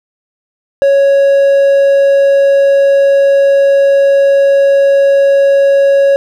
triangle tone, 554.4 Hz, C#5, in tune, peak -3 dBFS, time 0.82-6.16 s, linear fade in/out 0 ms, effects none

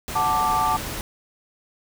pink noise, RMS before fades -31 dBFS, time 0.08-1.01 s, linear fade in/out 0 ms
sine chord, D major, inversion first, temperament equal, 740 / 880 / 1174.7 Hz, F#5 / A5 / D6, 0 / 0 / 0 cents, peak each -26 / -22 / -22 dBFS, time 0.15-0.77 s, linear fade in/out 10 ms
effects none

